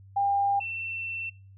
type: tone pair in turn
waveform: sine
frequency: 800 / 2691 Hz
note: G5 / E7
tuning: +35 / +35 cents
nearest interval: octave + major sixth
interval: 2100 cents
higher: second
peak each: -22 / -31 dBFS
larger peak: first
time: 0.16-0.6 / 0.6-1.3 s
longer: second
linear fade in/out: 10 ms
effects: noise-tail reverb RT60 0.4 s tail -25 dB re dry + added 97 Hz sine -48 dBFS peak until 1.57 s